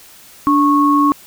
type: tone pair together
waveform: sine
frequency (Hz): 291.4 / 1100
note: D4 / C#6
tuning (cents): -13 / -14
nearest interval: octave + major seventh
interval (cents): 2299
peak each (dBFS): -12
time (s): 0.47-1.12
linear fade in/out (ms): 0
effects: white hiss -42 dBFS RMS until 1.26 s